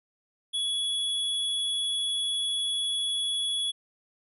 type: tone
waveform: square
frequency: 3378 Hz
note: G#7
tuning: 29 cents sharp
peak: -27 dBFS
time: 0.53-3.72 s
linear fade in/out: 20 ms
effects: resampled to 32000 Hz